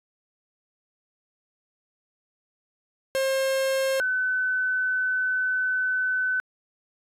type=tone pair in turn; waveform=45% pulse / sine; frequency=534 / 1510.4 Hz; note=C5 / F#6; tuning=+35 / +35 cents; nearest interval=octave + tritone; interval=1800 cents; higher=second; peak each=-22 dBFS; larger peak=neither; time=3.15-4 / 4-6.4 s; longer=second; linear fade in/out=0 ms; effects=resampled to 32000 Hz